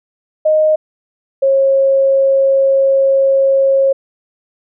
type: tone pair in turn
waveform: sine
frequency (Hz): 620 / 542.3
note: D#5 / C#5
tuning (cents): -6 / -38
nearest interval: major second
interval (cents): 232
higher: first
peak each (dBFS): -8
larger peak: neither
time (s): 0.45-0.76 / 1.42-3.93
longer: second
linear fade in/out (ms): 10
effects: none